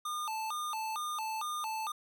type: tone with vibrato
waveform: square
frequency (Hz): 1032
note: C6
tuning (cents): -24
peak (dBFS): -35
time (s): 0.05-1.92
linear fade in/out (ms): 5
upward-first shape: square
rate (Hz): 2.2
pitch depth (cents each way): 280
effects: none